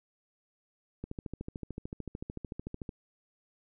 click train, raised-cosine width 3 ms, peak -25 dBFS, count 26, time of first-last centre 1.04-2.892 s, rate 13.5 Hz, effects none

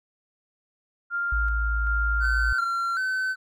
sine tone with tremolo, 1396.9 Hz, F6, in tune, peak -24 dBFS, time 1.1-2.67 s, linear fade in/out 50 ms, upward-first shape square, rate 1.3 Hz, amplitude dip 30%
sine tone, 55.4 Hz, A1, 13 cents sharp, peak -23 dBFS, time 1.32-2.53 s, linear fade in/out 5 ms
triangle tone with vibrato, 1445 Hz, F#6, 41 cents flat, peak -22 dBFS, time 2.2-3.36 s, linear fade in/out 50 ms, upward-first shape square, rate 1.3 Hz, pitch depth 92 cents each way
effects none

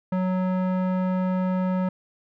square tone with low-pass filter, 185 Hz, F#3, in tune, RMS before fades -24 dBFS, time 0.12-1.89 s, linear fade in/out 5 ms, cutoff 1200 Hz, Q 0.96, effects none

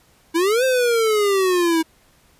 square exponential two-way sweep, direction up then down, 319 to 528 to 319 Hz, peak -16 dBFS, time 0.34-1.83 s, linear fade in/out 20 ms, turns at 0.64 s, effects pink hiss -56 dBFS RMS until 2.39 s + resampled to 32000 Hz

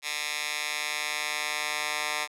10% pulse tone with high-pass filter sweep, 150 Hz, D3, 37 cents sharp, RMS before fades -31 dBFS, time 0.02-2.28 s, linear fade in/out 50 ms, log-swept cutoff 2300 to 1400 Hz, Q 1, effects low-pass 11000 Hz 12 dB/octave

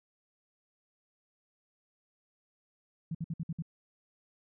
sine tone bursts, 163.4 Hz, E3, 15 cents flat, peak -32 dBFS, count 6, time 3.11-3.623 s, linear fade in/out 5 ms, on 38 ms, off 57 ms, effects none

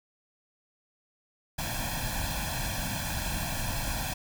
pink noise with comb filter, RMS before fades -32 dBFS, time 1.58-4.14 s, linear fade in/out 10 ms, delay 1.2 ms, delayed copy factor +1, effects none

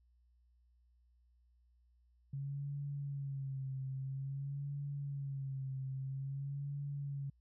sine tone with vibrato, 137.6 Hz, C#3, 12 cents flat, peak -38 dBFS, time 2.33-7.3 s, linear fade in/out 5 ms, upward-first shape sine, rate 0.5 Hz, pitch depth 59 cents each way, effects added 60 Hz sine -67 dBFS peak until 7.4 s

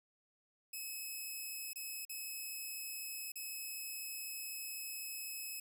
5% pulse tone with dropouts, 2576 Hz, E7, 41 cents flat, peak -33 dBFS, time 0.73-5.6 s, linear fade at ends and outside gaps 5 ms, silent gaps 1.733-1.757 / 2.052-2.094 / 3.32-3.356 s, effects none

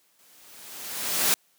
white noise with exponential growth, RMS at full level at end -20 dBFS, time 0.19-1.34 s, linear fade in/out 0 ms, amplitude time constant 250 ms, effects white hiss -65 dBFS RMS until 1.58 s + high-pass 150 Hz 12 dB/octave

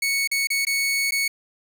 sawtooth tone with dropouts, 2217 Hz, C#7, in tune, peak -17 dBFS, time 0.02-1.28 s, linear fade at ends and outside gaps 5 ms, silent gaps 0.275-0.314 / 0.472-0.502 / 0.651-0.668 / 1.109-1.12 s, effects none

